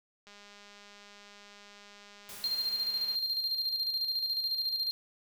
click train, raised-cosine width 0.2 ms, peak -36 dBFS, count 588, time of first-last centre 0.27-3.147 s, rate 204 Hz
white noise with exponential decay, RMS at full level -45 dBFS, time 2.29-4.32 s, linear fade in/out 1 ms, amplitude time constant 440 ms
triangle tone with tremolo, 4191 Hz, C8, 2 cents sharp, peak -27 dBFS, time 2.44-4.91 s, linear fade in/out 0 ms, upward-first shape square, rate 14 Hz, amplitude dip 45%
effects none

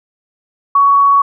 sine tone, 1121 Hz, C#6, 19 cents sharp, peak -6 dBFS, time 0.75-1.22 s, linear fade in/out 5 ms, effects none

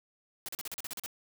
white noise bursts, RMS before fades -39 dBFS, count 10, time 0.46-1.061 s, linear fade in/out 0 ms, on 25 ms, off 39 ms, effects none

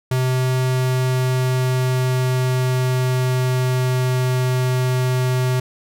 square tone with pitch glide, 128.5 to 127.47 Hz, C3 to C3, -31 to -45 cents, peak -17 dBFS, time 0.11-5.6 s, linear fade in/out 5 ms, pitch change -14 cents, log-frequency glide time 0.49-4.41 s, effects none

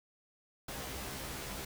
pink noise with comb filter, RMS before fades -42 dBFS, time 0.68-1.65 s, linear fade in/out 5 ms, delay 15 ms, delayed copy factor +0.9, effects none

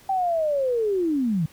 sine linear sweep, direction down, 784 to 146.83 Hz, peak -20 dBFS, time 0.09-1.46 s, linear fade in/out 5 ms, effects pink hiss -52 dBFS RMS until 1.52 s

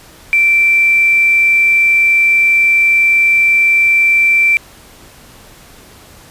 sine tone with quantisation, 2343 Hz, D7, 5 cents flat, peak -7 dBFS, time 0.33-4.57 s, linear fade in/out 0 ms, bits 5, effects pink hiss -40 dBFS RMS until 6.3 s + resampled to 32000 Hz

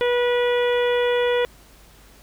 harmonic tone, 486.7 Hz, B4, 25 cents flat, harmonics 1 / 2 / 3 / 4 / 5 / 6 / 7, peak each -18 / -29 / -31 / -30 / -34 / -36 / -33 dBFS, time 0.01-1.45 s, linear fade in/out 0 ms, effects added 50 Hz sine -51 dBFS peak until 2.22 s + pink hiss -51 dBFS RMS until 2.22 s

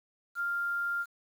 sine tone with quantisation, 1396.9 Hz, F6, in tune, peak -29 dBFS, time 0.35-1.06 s, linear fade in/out 50 ms, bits 9, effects none

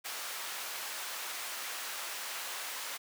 pink high-pass noise, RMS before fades -40 dBFS, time 0.04-2.98 s, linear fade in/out 20 ms, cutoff 980 Hz, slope 12 dB/octave, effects none

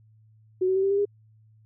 sine tone with pitch steps, 370 / 377.1 / 384.4 / 391.8 / 399.3 / 407 Hz, F#4 / F#4 / G4 / G4 / G4 / G#4, 0 / +33 / -34 / -1 / +32 / -35 cents, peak -20 dBFS, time 0.61-1.054 s, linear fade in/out 10 ms, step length 74 ms, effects added 109 Hz sine -54 dBFS peak until 1.65 s

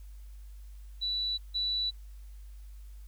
sine tone pair in turn, 3951 / 3951 Hz, B7 / B7, 0 / 0 cents, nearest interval unison, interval 0 cents, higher neither, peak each -29 / -28 dBFS, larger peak second, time 1.01-1.38 / 1.54-1.91 s, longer neither, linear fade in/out 20 ms, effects added 50 Hz sine -44 dBFS peak until 3.07 s + white hiss -66 dBFS RMS until 3.07 s

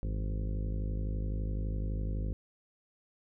harmonic tone with a mistuned harmonic, 51.9 Hz, G#1, in tune, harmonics 1 / 2 / 3 / 4 / 5 / 6 / 7 / 8 / 9 / 10, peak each -32 / -38 / -43 / -46 / -48 / -50 / -54 / -53 / -57 / -52 dBFS, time 0.03-2.33 s, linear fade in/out 0 ms, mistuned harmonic 3, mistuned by +92 cents, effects none

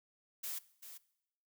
blue noise with echo, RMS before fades -41 dBFS, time 0.43-0.59 s, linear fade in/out 10 ms, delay 390 ms, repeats 1, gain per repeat -10 dB, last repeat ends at 0.98 s, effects noise-tail reverb RT60 0.8 s tail -20 dB re dry

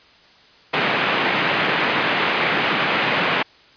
white band-pass noise, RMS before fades -20 dBFS, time 0.73-3.43 s, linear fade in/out 10 ms, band 140 to 2800 Hz, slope 24 dB/octave, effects white hiss -50 dBFS RMS until 3.76 s + resampled to 11025 Hz

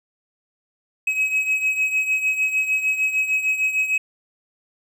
triangle beating tone pair, 2549 / 2555.6 Hz, D#7 / D#7, +41 / +46 cents, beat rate 6.6 Hz, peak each -18 / -24 dBFS, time 1.07-3.98 s, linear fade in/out 5 ms, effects none

